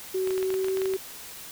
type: tone with pitch glide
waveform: sine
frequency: 376 to 381.2 Hz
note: F#4 to G4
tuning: +28 to -48 cents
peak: -24 dBFS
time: 0.14-0.97 s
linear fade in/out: 10 ms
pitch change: +24 cents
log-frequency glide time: 0.34-0.73 s
type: clicks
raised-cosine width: 0.3 ms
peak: -20 dBFS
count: 12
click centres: 0.274 / 0.307 / 0.379 / 0.428 / 0.504 / 0.541 / 0.645 / 0.684 / 0.772 / 0.818 / 0.857 / 0.937 s
effects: white hiss -42 dBFS RMS until 1.51 s